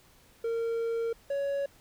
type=tone pair in turn; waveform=triangle; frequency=460 / 559.6 Hz; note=A#4 / C#5; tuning=-23 / +16 cents; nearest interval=minor third; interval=339 cents; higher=second; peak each=-26 dBFS; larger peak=neither; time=0.44-1.13 / 1.3-1.66 s; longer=first; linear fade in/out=5 ms; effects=pink hiss -60 dBFS RMS until 1.8 s